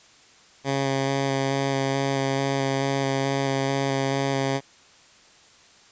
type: tone with vibrato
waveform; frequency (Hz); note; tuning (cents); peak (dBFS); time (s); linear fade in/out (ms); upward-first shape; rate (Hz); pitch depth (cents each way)
10% pulse; 136.5; C#3; -26; -14; 0.64-4.61; 50; square; 2.3; 10
effects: white hiss -53 dBFS RMS until 5.91 s + resampled to 16000 Hz